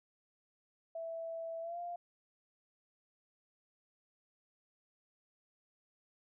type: tone with pitch glide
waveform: sine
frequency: 659.3 to 697.3 Hz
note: E5 to F5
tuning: 0 to -3 cents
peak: -39 dBFS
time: 0.95-1.96 s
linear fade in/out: 5 ms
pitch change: +97 cents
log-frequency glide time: 1.61-1.79 s
effects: none